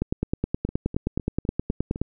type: two click trains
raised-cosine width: 3 ms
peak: -10 / -20 dBFS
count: 20 / 6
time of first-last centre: 0.02-2.016 / 0.69-1.959 s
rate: 9.52 / 3.94 Hz
effects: none